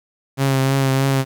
sawtooth tone with vibrato, 134.9 Hz, C#3, 47 cents flat, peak -11 dBFS, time 0.37-1.25 s, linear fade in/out 50 ms, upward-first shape triangle, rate 3.2 Hz, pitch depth 30 cents each way, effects 8-bit

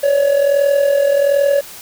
triangle tone with amplitude modulation, 564 Hz, C#5, 30 cents sharp, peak -6 dBFS, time 0.03-1.61 s, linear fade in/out 10 ms, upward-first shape sine, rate 41.3 Hz, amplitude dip 60%, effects white hiss -35 dBFS RMS until 1.81 s

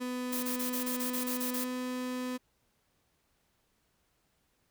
35% pulse tone with pitch glide, 250 to 252 Hz, B3 to B3, +21 to +35 cents, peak -32 dBFS, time 0-2.38 s, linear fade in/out 20 ms, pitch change +14 cents, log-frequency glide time 1.57-1.66 s
blue noise bursts, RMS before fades -36 dBFS, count 10, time 0.32-1.645 s, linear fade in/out 10 ms, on 110 ms, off 25 ms
effects pink hiss -74 dBFS RMS until 4.7 s

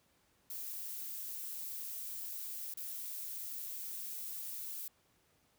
violet noise with dropouts, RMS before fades -43 dBFS, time 0.5-4.88 s, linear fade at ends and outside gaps 2 ms, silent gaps 2.739-2.772 s, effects pink hiss -72 dBFS RMS until 5.58 s + high-pass 60 Hz 12 dB/octave

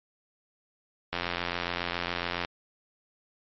click train, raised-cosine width 0.3 ms, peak -13 dBFS, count 116, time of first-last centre 1.13-2.449 s, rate 87.2 Hz, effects MP3 32 kbps

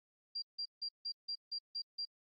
sine tone bursts, 4751 Hz, D8, 19 cents sharp, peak -37 dBFS, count 8, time 0.35-2.054 s, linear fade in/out 10 ms, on 73 ms, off 160 ms, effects AAC 32 kbps

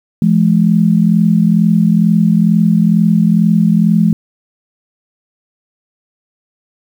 sine tone pair together, 170.4 / 212.6 Hz, F3 / G#3, -42 / +41 cents, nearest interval major third, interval 383 cents, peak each -10 dBFS, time 0.22-4.13 s, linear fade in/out 2 ms, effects 7-bit

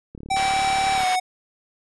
click train, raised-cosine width 3 ms, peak -25 dBFS, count 33, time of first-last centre 0.15-1.034 s, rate 36.2 Hz
square tone with pitch glide, 773 to 739.4 Hz, G5 to F#5, -24 to -1 cents, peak -20 dBFS, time 0.3-1.2 s, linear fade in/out 10 ms, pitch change -77 cents, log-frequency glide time 0.95-1.05 s
pink band-pass noise, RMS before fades -30 dBFS, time 0.36-1.16 s, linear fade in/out 5 ms, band 790 to 4200 Hz, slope 12 dB/octave
effects resampled to 24000 Hz

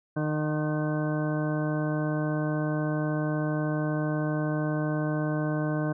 harmonic tone with a mistuned harmonic, 152.7 Hz, D#3, 32 cents flat, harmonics 1 / 2 / 3 / 4 / 5 / 6 / 7 / 8 / 10, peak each -28 / -30 / -38 / -34 / -42 / -47 / -41 / -47 / -39 dBFS, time 0.16-5.93 s, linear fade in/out 10 ms, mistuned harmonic 5, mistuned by -29 cents, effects none

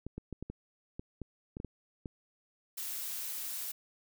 clicks, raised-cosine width 3 ms, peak -27 dBFS, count 11, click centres 0.066 / 0.18 / 0.327 / 0.426 / 0.5 / 0.995 / 1.217 / 1.569 / 1.601 / 1.647 / 2.058 s
blue noise, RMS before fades -39 dBFS, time 2.77-3.72 s, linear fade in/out 10 ms
effects none

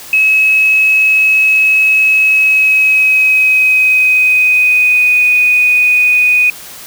sine tone with pitch glide, 2569 to 2483 Hz, E7 to D#7, -45 to -4 cents, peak -6 dBFS, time 0.13-6.5 s, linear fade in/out 2 ms, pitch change -59 cents, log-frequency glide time 2.2-5.21 s, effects white hiss -31 dBFS RMS until 6.86 s

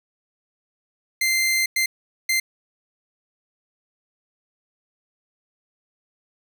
sawtooth tone bursts at uneven times, 2084 Hz, C7, 7 cents flat, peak -15 dBFS, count 3, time 1.21-1.66 / 1.76-1.86 / 2.29-2.4 s, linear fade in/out 5 ms, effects none

